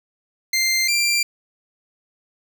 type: tone pair in turn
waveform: 20% pulse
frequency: 2093 / 2369 Hz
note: C7 / D7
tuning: 0 / +14 cents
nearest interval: major second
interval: 214 cents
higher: second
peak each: -12 dBFS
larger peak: neither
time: 0.53-0.88 / 0.88-1.23 s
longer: neither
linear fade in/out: 5 ms
effects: none